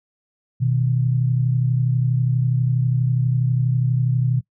sine tone pair together, 123.63 / 155.9 Hz, B2 / D#3, +2 / +4 cents, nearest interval major third, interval 402 cents, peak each -17 / -23 dBFS, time 0.6-4.41 s, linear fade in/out 20 ms, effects noise-tail reverb RT60 0.1 s tail -22 dB re dry

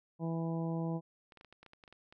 harmonic tone, 164.81 Hz, E3, in tune, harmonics 1 / 2 / 3 / 4 / 5 / 6, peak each -34 / -40 / -44 / -46 / -48 / -50 dBFS, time 0.19-1.01 s, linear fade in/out 50 ms
clicks, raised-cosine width 0.3 ms, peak -39 dBFS, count 12, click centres 1.322 / 1.373 / 1.411 / 1.447 / 1.526 / 1.63 / 1.663 / 1.734 / 1.838 / 1.878 / 1.926 / 2.125 s
effects none

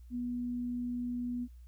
sine tone, 244 Hz, B3, 21 cents flat, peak -33 dBFS, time 0.1-1.48 s, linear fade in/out 50 ms, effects added 60 Hz sine -49 dBFS peak until 1.67 s + white hiss -75 dBFS RMS until 1.67 s

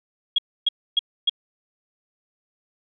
sine tone bursts, 3300 Hz, G#7, 12 cents flat, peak -15 dBFS, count 4, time 0.36-1.296 s, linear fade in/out 5 ms, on 24 ms, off 280 ms, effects none

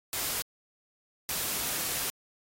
white noise bursts at uneven times, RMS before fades -32 dBFS, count 2, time 0.13-0.42 / 1.29-2.1 s, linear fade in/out 0 ms, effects AAC 48 kbps

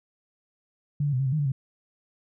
sine tone with pitch steps, 145.4 / 144.1 / 126.6 / 136.2 / 129.8 / 154.5 / 144.4 / 134.1 Hz, D3 / D3 / B2 / C#3 / C3 / D#3 / D3 / C3, -17 / -33 / +43 / -30 / -13 / -12 / -29 / +43 cents, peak -22 dBFS, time 1-1.52 s, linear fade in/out 5 ms, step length 65 ms, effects none

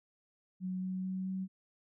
sine tone with pitch steps, 185 / 186.29 / 187.58 / 188.89 Hz, F#3 / F#3 / F#3 / F#3, 0 / +12 / +24 / +36 cents, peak -34 dBFS, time 0.6-1.48 s, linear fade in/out 50 ms, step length 220 ms, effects none

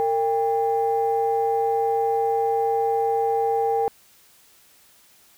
sine tone pair together, 457.1 / 798.3 Hz, A#4 / G5, -34 / +31 cents, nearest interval minor seventh, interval 965 cents, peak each -21 dBFS, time 0-3.88 s, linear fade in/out 0 ms, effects tanh soft clip ceiling -12 dBFS + white hiss -55 dBFS RMS until 5.37 s

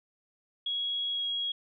sine tone with pitch glide, 3322 to 3301 Hz, G#7 to G#7, 0 to -11 cents, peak -29 dBFS, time 0.66-1.52 s, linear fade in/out 5 ms, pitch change -11 cents, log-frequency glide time 1.11-1.22 s, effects none

